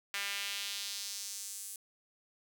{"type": "tone with high-pass filter sweep", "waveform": "sawtooth", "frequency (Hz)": 200, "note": "G3", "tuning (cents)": 35, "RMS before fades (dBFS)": -40, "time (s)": [0.14, 1.76], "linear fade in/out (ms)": 0, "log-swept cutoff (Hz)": [2000, 9200], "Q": 1.5, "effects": ["10-bit"]}